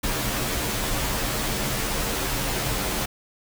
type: noise with comb filter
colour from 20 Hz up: pink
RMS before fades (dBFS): -26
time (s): 0.03-3.06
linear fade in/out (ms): 10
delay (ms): 12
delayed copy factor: -0.9
effects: none